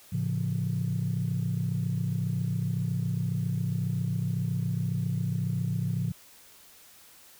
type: chord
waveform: sine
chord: A augmented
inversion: none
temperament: just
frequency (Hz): 110 / 137.5 / 171.88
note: A2 / C#3 / E#3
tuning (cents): 0 / -14 / -27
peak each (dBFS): -30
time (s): 0.12-6.12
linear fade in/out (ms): 10
effects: tanh soft clip ceiling -19 dBFS + white hiss -54 dBFS RMS until 7.39 s